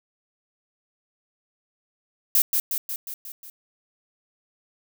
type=noise with echo; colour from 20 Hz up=violet; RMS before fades=-18 dBFS; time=2.35-2.42 s; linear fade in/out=2 ms; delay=180 ms; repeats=6; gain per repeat=-4 dB; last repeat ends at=3.5 s; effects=none